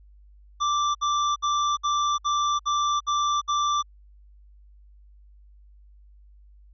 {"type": "tone bursts", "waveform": "square", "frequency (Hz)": 1174.7, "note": "D6", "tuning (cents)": 0, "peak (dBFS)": -22, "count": 8, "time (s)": [0.6, 3.827], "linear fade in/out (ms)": 20, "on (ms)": 350, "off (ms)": 61, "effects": ["added 50 Hz sine -49 dBFS peak until 6.73 s", "resampled to 16000 Hz"]}